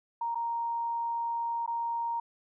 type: tone with dropouts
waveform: sine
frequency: 932.3 Hz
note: A#5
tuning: in tune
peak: -29 dBFS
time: 0.21-2.2 s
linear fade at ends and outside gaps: 5 ms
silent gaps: 0.347-0.354 / 1.663-1.676 s
effects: none